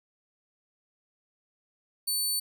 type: tone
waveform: 15% pulse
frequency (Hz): 4500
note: C#8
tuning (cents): +25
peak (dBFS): -20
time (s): 2.07-2.4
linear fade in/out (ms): 10
effects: none